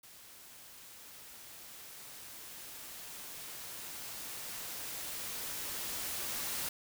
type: noise with level ramp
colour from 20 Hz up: white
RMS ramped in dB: -55 to -37 dBFS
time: 0.03-6.69 s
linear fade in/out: 5 ms
effects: none